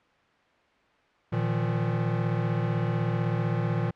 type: chord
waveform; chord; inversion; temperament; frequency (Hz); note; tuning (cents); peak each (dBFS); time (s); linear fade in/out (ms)
square; Bb suspended fourth; none; equal with one note detuned; 116.54 / 155.56 / 171.42; Bb2 / Eb3 / F3; 0 / 0 / -32; -28 / -31 / -32; 1.32-3.91; 10
effects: white hiss -62 dBFS RMS until 3.95 s + low-pass 2000 Hz 12 dB/octave